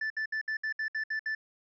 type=tone bursts; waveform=triangle; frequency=1757 Hz; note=A6; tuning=3 cents flat; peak=-28 dBFS; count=9; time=0.01-1.35 s; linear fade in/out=5 ms; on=92 ms; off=64 ms; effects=resampled to 16000 Hz